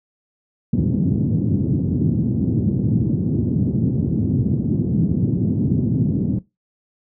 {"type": "band-pass noise", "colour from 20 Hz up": "pink", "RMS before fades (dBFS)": -19, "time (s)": [0.73, 6.39], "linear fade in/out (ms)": 5, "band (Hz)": [100, 280], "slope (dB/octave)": 24, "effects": ["noise-tail reverb RT60 0.2 s tail -19 dB re dry"]}